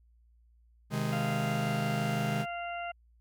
45% pulse chord, Ab major, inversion first, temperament just, 129.78 / 155.74 / 207.7 Hz, C3 / Eb3 / Ab3, -14 / +2 / 0 cents, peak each -34 dBFS, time 0.9-2.46 s, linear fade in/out 50 ms
harmonic tone, 694 Hz, F5, 11 cents flat, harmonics 1 / 2 / 3 / 4, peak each -36 / -42 / -45 / -44 dBFS, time 1.12-2.92 s, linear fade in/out 10 ms
effects added 58 Hz sine -60 dBFS peak until 3.2 s

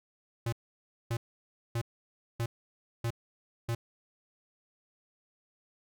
square tone bursts, 116.54 Hz, A#2, in tune, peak -30 dBFS, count 6, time 0.46-3.75 s, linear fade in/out 5 ms, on 65 ms, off 580 ms, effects none

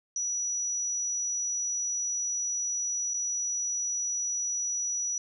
sine tone with dropouts, 5870 Hz, F#8, 15 cents flat, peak -28 dBFS, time 0.16-5.18 s, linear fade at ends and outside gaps 2 ms, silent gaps 3.137-3.141 s, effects none

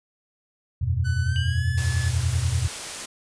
sine chord, E suspended second, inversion none, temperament just, 82.41 / 92.71 / 123.61 Hz, E2 / F#2 / B2, 0 / +4 / +2 cents, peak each -25 dBFS, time 0.81-2.68 s, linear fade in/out 10 ms
45% pulse tone with pitch glide, 1500 to 1723 Hz, F#6 to A6, +23 to -37 cents, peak -33 dBFS, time 1.04-2.1 s, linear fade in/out 20 ms, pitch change +240 cents, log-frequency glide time 1.23-1.67 s
sine tone with exponential decay, 2960 Hz, F#7, in tune, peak -29 dBFS, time 1.36-2.05 s, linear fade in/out 0 ms, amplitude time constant 150 ms
white noise, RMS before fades -33 dBFS, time 1.77-3.06 s, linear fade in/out 10 ms
effects resampled to 22050 Hz

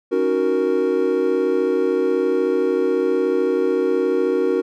triangle chord, D# minor seventh, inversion third, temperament equal, 277.2 / 311.1 / 370 / 466.2 Hz, C#4 / D#4 / F#4 / A#4, 0 / 0 / 0 / 0 cents, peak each -23 / -24 / -18 / -18 dBFS, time 0.11-4.62 s, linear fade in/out 20 ms, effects none

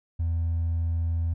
triangle tone with hard clipping, 83.1 Hz, E2, 15 cents sharp, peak -23 dBFS, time 0.19-1.34 s, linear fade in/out 10 ms, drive 2 dB, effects none

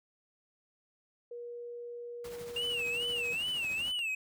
sine tone, 477.9 Hz, A#4, 43 cents sharp, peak -40 dBFS, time 1.31-3.33 s, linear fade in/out 5 ms
pink noise with tremolo, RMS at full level -47 dBFS, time 2.24-3.92 s, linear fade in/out 5 ms, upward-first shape triangle, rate 13 Hz, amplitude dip 55%
triangle tone with vibrato, 2761 Hz, F7, 20 cents flat, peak -30 dBFS, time 2.56-4.15 s, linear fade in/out 5 ms, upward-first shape sine, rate 2.4 Hz, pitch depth 150 cents each way
click, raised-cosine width 0.2 ms, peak -32 dBFS, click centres 3.991 s
effects high-pass 60 Hz 12 dB/octave

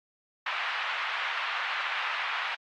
pink band-pass noise, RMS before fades -32 dBFS, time 0.46-2.55 s, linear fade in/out 5 ms, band 1000 to 3000 Hz, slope 24 dB/octave, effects AAC 48 kbps

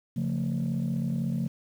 sine chord, Db augmented, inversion none, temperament equal with one note detuned, 138.59 / 174.61 / 224.5 Hz, Db3 / F3 / A3, 0 / 0 / +35 cents, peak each -29 dBFS, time 0.16-1.48 s, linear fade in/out 10 ms, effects tanh soft clip ceiling -22 dBFS + 9-bit

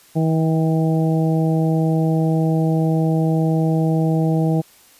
harmonic tone with a mistuned harmonic, 160.6 Hz, E3, 45 cents flat, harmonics 1 / 2 / 3 / 4 / 5, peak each -16 / -22 / -26 / -28 / -30 dBFS, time 0.15-4.62 s, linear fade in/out 20 ms, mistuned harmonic 5, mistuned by -18 cents, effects white hiss -50 dBFS RMS until 4.99 s + resampled to 32000 Hz

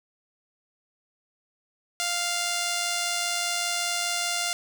5% pulse tone with amplitude modulation, 698.5 Hz, F5, in tune, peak -13 dBFS, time 2-4.53 s, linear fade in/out 0 ms, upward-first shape sine, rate 105 Hz, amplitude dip 25%, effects none

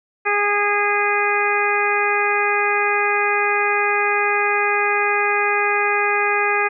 harmonic tone, 410.7 Hz, G#4, 19 cents flat, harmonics 1 / 2 / 3 / 4 / 5 / 6, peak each -23 / -23 / -23 / -23 / -23 / -23 dBFS, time 0.25-6.69 s, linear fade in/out 20 ms, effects none

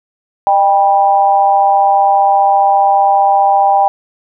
sine tone with amplitude modulation, 793 Hz, G5, 20 cents sharp, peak -3 dBFS, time 0.47-3.88 s, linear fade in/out 0 ms, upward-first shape sine, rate 185 Hz, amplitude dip 80%, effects none

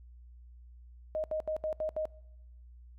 sine tone bursts, 623 Hz, D#5, 2 cents sharp, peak -30 dBFS, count 6, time 1.15-2.054 s, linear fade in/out 0 ms, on 89 ms, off 74 ms, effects noise-tail reverb RT60 0.9 s tail -24 dB re dry + added 60 Hz sine -50 dBFS peak until 2.98 s

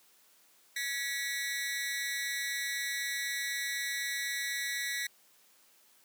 sawtooth tone with amplitude modulation, 1944 Hz, B6, 28 cents flat, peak -25 dBFS, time 0.76-5.07 s, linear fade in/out 5 ms, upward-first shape sine, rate 272 Hz, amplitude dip 100%, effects white hiss -64 dBFS RMS until 6.04 s + high-pass 200 Hz 12 dB/octave

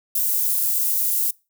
white high-pass noise, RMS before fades -21 dBFS, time 0.15-1.31 s, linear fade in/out 5 ms, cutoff 12000 Hz, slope 12 dB/octave, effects noise-tail reverb RT60 0.3 s tail -25 dB re dry

